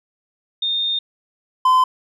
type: tone pair in turn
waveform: sine / triangle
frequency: 3652 / 1024.8 Hz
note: A#7 / C6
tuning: -36 / -36 cents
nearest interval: octave + minor seventh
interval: 2200 cents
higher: first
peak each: -18 / -9 dBFS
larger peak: second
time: 0.62-0.99 / 1.65-1.84 s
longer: first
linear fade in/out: 5 ms
effects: none